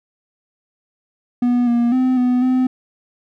triangle tone with pitch steps, 244.1 / 237.5 / 256.5 / 248.8 / 255.9 Hz, B3 / A#3 / C4 / B3 / C4, -20 / +33 / -34 / +13 / -38 cents, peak -11 dBFS, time 1.42-2.67 s, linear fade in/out 5 ms, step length 250 ms, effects none

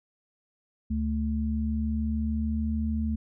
sine tone pair together, 73.42 / 220 Hz, D2 / A3, 0 / 0 cents, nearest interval octave + perfect fifth, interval 1900 cents, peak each -28 dBFS, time 0.9-3.16 s, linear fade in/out 10 ms, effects none

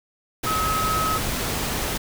sine tone in noise, 1281 Hz, E6, 50 cents flat, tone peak -22 dBFS, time 0.46-1.18 s, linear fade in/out 10 ms, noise pink, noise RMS -26 dBFS, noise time 0.43-1.98 s, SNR +1 dB, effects none

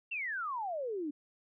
sine exponential sweep, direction down, 2786 to 280.7 Hz, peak -34 dBFS, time 0.11-1.11 s, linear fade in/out 10 ms, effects none

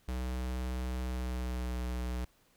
square tone with pitch glide, 63 to 61.6 Hz, B1 to B1, +35 to -4 cents, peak -34 dBFS, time 0.08-2.25 s, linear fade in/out 5 ms, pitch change -39 cents, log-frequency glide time 1-1.8 s, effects pink hiss -68 dBFS RMS until 2.56 s

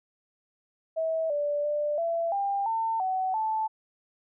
sine tone with pitch steps, 646 / 584 / 592 / 671 / 797 / 900 / 752 / 876 Hz, E5 / D5 / D5 / E5 / G5 / A5 / F#5 / A5, -35 / -10 / +14 / +31 / +28 / +39 / +28 / -8 cents, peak -25 dBFS, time 0.96-3.68 s, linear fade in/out 20 ms, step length 340 ms, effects none

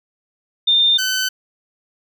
sine / 15% pulse tone pair in turn, 3613 / 1519.1 Hz, A7 / F#6, +45 / +45 cents, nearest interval octave + minor third, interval 1500 cents, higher first, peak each -11 dBFS, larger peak neither, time 0.67-0.98 / 0.98-1.29 s, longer neither, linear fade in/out 10 ms, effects none

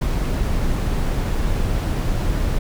brown noise, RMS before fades -20 dBFS, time 0.01-2.59 s, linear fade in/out 10 ms, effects none

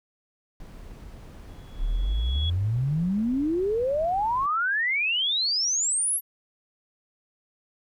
brown noise, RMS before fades -42 dBFS, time 0.6-4.46 s, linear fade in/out 2 ms
sine tone with exponential growth, 3360 Hz, G#7, 19 cents sharp, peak -28 dBFS, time 1.48-2.5 s, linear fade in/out 5 ms, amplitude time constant 220 ms
sine exponential sweep, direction up, 32.19 to 11750 Hz, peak -22 dBFS, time 1.77-6.21 s, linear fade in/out 50 ms
effects none

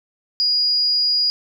sine tone, 4884 Hz, D#8, 33 cents flat, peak -15 dBFS, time 0.4-1.3 s, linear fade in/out 0 ms, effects 8-bit

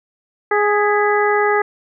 harmonic tone with a mistuned harmonic, 415.3 Hz, G#4, in tune, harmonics 1 / 2 / 3 / 4 / 5, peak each -16 / -19 / -21 / -22 / -23 dBFS, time 0.51-1.62 s, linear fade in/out 5 ms, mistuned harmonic 5, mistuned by -69 cents, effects none

